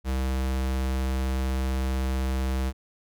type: tone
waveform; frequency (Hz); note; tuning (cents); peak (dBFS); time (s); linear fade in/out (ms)
square; 65.41; C2; 0; -25; 0.04-2.73; 50
effects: none